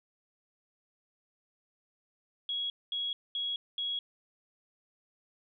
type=tone bursts; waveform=sine; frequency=3324 Hz; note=G#7; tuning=1 cent sharp; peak=-31 dBFS; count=4; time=2.49-3.99 s; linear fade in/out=2 ms; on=210 ms; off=220 ms; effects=none